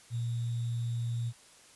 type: tone with sample-and-hold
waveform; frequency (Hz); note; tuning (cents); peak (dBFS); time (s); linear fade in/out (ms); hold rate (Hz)
sine; 117.9; A#2; +20; -30; 0.1-1.33; 50; 3675
effects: white hiss -57 dBFS RMS until 1.75 s + resampled to 24000 Hz